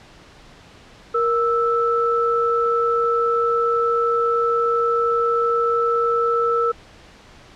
sine tone pair together, 468.5 / 1318.5 Hz, A#4 / E6, +9 / 0 cents, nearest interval octave + tritone, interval 1791 cents, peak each -19 dBFS, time 1.14-6.72 s, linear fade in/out 10 ms, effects pink hiss -46 dBFS RMS until 7.55 s + low-pass 5000 Hz 12 dB/octave

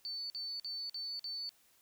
sine tone bursts, 4502 Hz, C#8, 26 cents sharp, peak -38 dBFS, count 5, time 0.05-1.492 s, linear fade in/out 0 ms, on 250 ms, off 48 ms, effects white hiss -68 dBFS RMS until 1.81 s

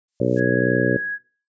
violet noise with exponential growth, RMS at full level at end -36 dBFS, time 0.08-0.4 s, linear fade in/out 5 ms, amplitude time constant 68 ms
harmonic tone, 61.74 Hz, B1, in tune, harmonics 2 / 3 / 4 / 5 / 6 / 7 / 8 / 9, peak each -25 / -25 / -25 / -25 / -25 / -25 / -25 / -25 dBFS, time 0.2-0.97 s, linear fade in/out 5 ms
sine tone, 1662 Hz, G#6, 1 cent sharp, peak -23 dBFS, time 0.36-1.19 s, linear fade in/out 50 ms
effects noise-tail reverb RT60 0.4 s tail -19 dB re dry + resampled to 16000 Hz

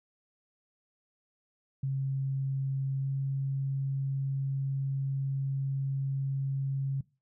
sine tone with pitch glide, 135.4 to 136.34 Hz, C#3 to C#3, -40 to -28 cents, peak -28 dBFS, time 1.83-7.01 s, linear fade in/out 5 ms, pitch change +12 cents, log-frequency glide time 3.01-3.07 s, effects noise-tail reverb RT60 0.3 s tail -21 dB re dry

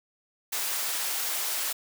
white high-pass noise, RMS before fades -30 dBFS, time 0.52-1.73 s, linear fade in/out 10 ms, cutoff 540 Hz, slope 12 dB/octave, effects none

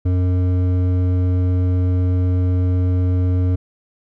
sine tone with hard clipping, 90.8 Hz, F#2, 32 cents flat, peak -16 dBFS, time 0.05-3.56 s, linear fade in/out 10 ms, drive 10 dB, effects none

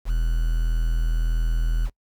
triangle tone with quantisation, 40.79 Hz, E1, 17 cents flat, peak -17 dBFS, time 0.05-1.9 s, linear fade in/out 50 ms, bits 7, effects noise-tail reverb RT60 0.1 s tail -24 dB re dry

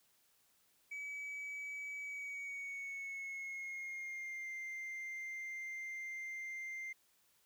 sine tone with pitch glide, 2283 to 2094 Hz, D7 to C7, -50 to +1 cents, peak -39 dBFS, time 0.91-6.93 s, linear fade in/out 10 ms, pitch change -149 cents, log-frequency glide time 2-4.49 s, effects tanh soft clip ceiling -41 dBFS + white hiss -73 dBFS RMS until 7.45 s

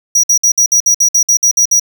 square tone bursts, 5790 Hz, F#8, 38 cents flat, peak -7 dBFS, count 12, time 0.15-1.797 s, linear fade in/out 5 ms, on 85 ms, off 57 ms, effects none

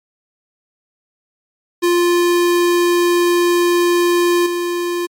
square tone with level steps, 349.2 Hz, F4, in tune, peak -12 / -18 dBFS, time 1.82-5.07 s, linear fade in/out 20 ms, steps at 4.46 s, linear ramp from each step 5 ms, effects MP3 64 kbps

